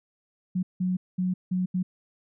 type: tone bursts at uneven times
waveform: sine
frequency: 183.1 Hz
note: F#3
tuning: 18 cents flat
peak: -23 dBFS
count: 5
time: 0.55-0.63 / 0.8-0.97 / 1.18-1.34 / 1.51-1.66 / 1.74-1.83 s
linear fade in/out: 10 ms
effects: none